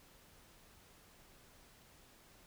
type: silence
effects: pink hiss -63 dBFS RMS until 2.46 s